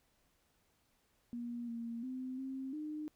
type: tone with pitch steps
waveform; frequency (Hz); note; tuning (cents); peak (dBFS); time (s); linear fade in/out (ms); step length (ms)
sine; 238.4 / 232.4 / 257.3 / 265.4 / 304.3; A#3 / A#3 / C4 / C4 / D#4; +39 / -5 / -29 / +25 / -38; -39; 1.33-3.08; 0; 350
effects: pink hiss -75 dBFS RMS until 3.15 s